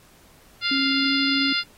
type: harmonic tone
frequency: 698.5 Hz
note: F5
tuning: in tune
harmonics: 2 / 3 / 4 / 5 / 6 / 7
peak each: -28 / -28 / -28 / -28 / -28 / -28 dBFS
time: 0.61-1.64 s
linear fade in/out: 50 ms
type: tone with pitch glide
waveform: sine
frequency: 271.8 to 274.6 Hz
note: C#4 to C#4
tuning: -34 to -16 cents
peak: -23 dBFS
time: 0.71-1.53 s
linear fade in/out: 5 ms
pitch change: +18 cents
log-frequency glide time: 0.93-1.15 s
effects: pink hiss -54 dBFS RMS until 1.77 s + AAC 48 kbps